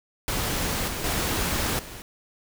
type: noise with level steps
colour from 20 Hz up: pink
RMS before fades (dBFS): -27 / -31 / -26 / -40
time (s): 0.28-2.02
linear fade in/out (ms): 0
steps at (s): 0.88 / 1.04 / 1.79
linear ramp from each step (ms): 2
effects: none